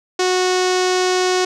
sawtooth tone with low-pass filter, 367.1 Hz, F#4, 14 cents flat, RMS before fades -17 dBFS, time 0.19-1.45 s, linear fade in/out 5 ms, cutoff 6100 Hz, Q 2.1, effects none

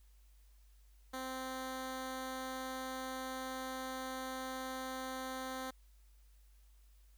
10% pulse tone, 260.5 Hz, C4, 7 cents flat, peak -32 dBFS, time 1.13-5.71 s, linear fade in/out 10 ms, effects added 50 Hz sine -60 dBFS peak until 7.17 s + white hiss -74 dBFS RMS until 7.17 s

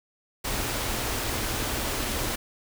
pink band-stop noise, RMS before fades -29 dBFS, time 0.44-2.36 s, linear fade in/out 10 ms, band 140 to 200 Hz, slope 96 dB/octave, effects none

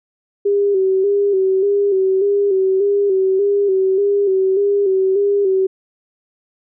sine tone with vibrato, 392 Hz, G4, in tune, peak -12 dBFS, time 0.45-5.67 s, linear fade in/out 10 ms, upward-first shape square, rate 1.7 Hz, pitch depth 51 cents each way, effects none

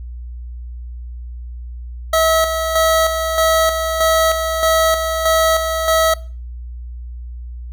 25% pulse tone with tremolo, 646 Hz, E5, 35 cents flat, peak -8 dBFS, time 2.13-6.14 s, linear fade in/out 5 ms, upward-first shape square, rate 1.6 Hz, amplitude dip 50%, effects noise-tail reverb RT60 0.4 s tail -21 dB re dry + added 60 Hz sine -27 dBFS peak until 7.72 s

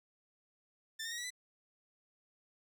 15% pulse tone with pitch steps, 1779 / 1831.1 / 1884.8 / 1940 / 1996.9 Hz, A6 / A#6 / A#6 / B6 / B6, +19 / -31 / +19 / -31 / +19 cents, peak -33 dBFS, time 0.99-1.305 s, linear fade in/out 10 ms, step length 63 ms, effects none

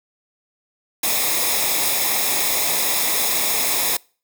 white noise with comb filter, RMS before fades -20 dBFS, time 1.03-3.97 s, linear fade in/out 5 ms, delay 0.67 ms, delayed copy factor -0.65, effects noise-tail reverb RT60 0.4 s tail -26 dB re dry

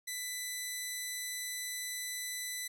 10% pulse tone, 1994 Hz, B6, 16 cents sharp, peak -28 dBFS, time 0.07-2.68 s, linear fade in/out 10 ms, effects none

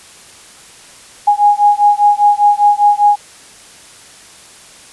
sine beating tone pair, 823 / 828 Hz, G#5 / G#5, -16 / -5 cents, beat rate 5 Hz, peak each -10 dBFS, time 1.27-3.16 s, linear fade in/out 10 ms, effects white hiss -39 dBFS RMS until 4.92 s + resampled to 24000 Hz

